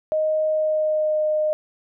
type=tone with pitch glide; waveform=sine; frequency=622.3 to 613.7 Hz; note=D#5 to D#5; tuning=0 to -24 cents; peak=-18 dBFS; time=0.12-1.53 s; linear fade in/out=0 ms; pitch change=-24 cents; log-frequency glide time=0.49-1.24 s; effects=none